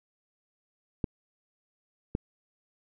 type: clicks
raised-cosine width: 3 ms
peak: -15 dBFS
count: 2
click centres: 1.042 / 2.151 s
effects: none